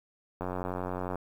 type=click train; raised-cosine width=1 ms; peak=-20 dBFS; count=69; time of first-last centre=0.41-1.156 s; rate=91.1 Hz; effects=9-bit